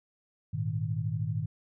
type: chord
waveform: sine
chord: Ab suspended second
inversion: none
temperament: just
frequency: 103.83 / 116.8 / 155.74 Hz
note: Ab2 / Bb2 / Eb3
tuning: 0 / +4 / +2 cents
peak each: -33 dBFS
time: 0.53-1.46 s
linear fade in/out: 10 ms
effects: none